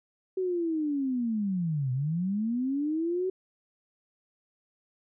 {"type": "linear two-way sweep", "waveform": "sine", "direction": "down then up", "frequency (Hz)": [380, 123.9, 380], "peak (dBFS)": -26, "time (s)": [0.37, 3.3], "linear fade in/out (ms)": 5, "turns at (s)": 1.92, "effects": []}